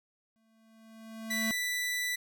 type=tone with exponential growth; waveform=square; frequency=222.7 Hz; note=A3; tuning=21 cents sharp; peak=-31 dBFS; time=0.36-1.51 s; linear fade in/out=0 ms; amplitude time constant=250 ms
type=tone; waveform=sawtooth; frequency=1978 Hz; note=B6; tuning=2 cents sharp; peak=-27 dBFS; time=1.3-2.16 s; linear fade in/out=10 ms
effects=none